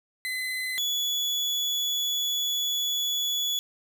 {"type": "tone pair in turn", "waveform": "35% pulse", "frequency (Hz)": [2029, 3412], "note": ["B6", "G#7"], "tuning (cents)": [46, 46], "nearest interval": "major sixth", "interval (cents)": 900, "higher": "second", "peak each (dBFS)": [-27, -23], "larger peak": "second", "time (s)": [[0.25, 0.78], [0.78, 3.59]], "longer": "second", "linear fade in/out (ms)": 0, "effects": []}